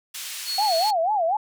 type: band-pass noise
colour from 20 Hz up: pink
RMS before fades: -34 dBFS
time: 0.14-0.91 s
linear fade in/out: 10 ms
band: 2700 to 16000 Hz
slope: 12 dB/octave
type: tone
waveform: sine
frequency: 4351 Hz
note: C#8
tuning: 33 cents flat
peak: -25 dBFS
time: 0.45-0.93 s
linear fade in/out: 50 ms
type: tone with vibrato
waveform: sine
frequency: 750 Hz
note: F#5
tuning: 23 cents sharp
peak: -19 dBFS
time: 0.58-1.37 s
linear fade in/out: 5 ms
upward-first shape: sine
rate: 4.1 Hz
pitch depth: 250 cents each way
effects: none